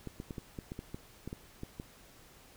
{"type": "clicks", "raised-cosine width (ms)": 3, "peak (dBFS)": -27, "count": 12, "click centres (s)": [0.073, 0.201, 0.308, 0.382, 0.588, 0.719, 0.791, 0.945, 1.276, 1.329, 1.634, 1.799], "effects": ["pink hiss -58 dBFS RMS until 2.56 s"]}